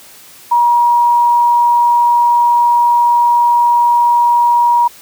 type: tone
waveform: sine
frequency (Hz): 954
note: A#5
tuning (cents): +40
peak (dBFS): -7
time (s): 0.51-4.88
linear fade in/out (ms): 10
effects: white hiss -39 dBFS RMS until 5.01 s + high-pass 60 Hz 12 dB/octave